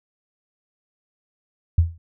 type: tone with exponential decay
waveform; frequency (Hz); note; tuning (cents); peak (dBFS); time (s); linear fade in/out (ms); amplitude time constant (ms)
sine; 83.6; E2; +25; -9; 1.78-1.98; 5; 43
effects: none